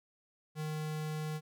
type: tone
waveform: square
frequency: 154.3 Hz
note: D#3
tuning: 14 cents flat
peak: -36 dBFS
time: 0.55-1.41 s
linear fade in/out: 50 ms
effects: none